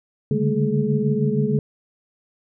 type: tone cluster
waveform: sine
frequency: 140.6 / 147 / 202.7 / 221.2 / 424.6 Hz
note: C#3 / D3 / G#3 / A3 / G#4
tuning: +25 / +2 / -42 / +9 / +38 cents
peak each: -24 dBFS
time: 0.31-1.59 s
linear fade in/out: 2 ms
effects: none